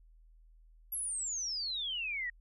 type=exponential sweep; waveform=sine; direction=down; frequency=11640 to 1864.7 Hz; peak=-34 dBFS; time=0.92-2.3 s; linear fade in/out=5 ms; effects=added 40 Hz sine -57 dBFS peak until 2.4 s